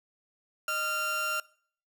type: tone pair together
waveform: 30% pulse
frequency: 617 / 1385.1 Hz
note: D#5 / F6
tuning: -15 / -15 cents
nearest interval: octave + major second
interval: 1400 cents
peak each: -36 / -26 dBFS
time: 0.68-1.4 s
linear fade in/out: 2 ms
effects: noise-tail reverb RT60 0.5 s tail -22 dB re dry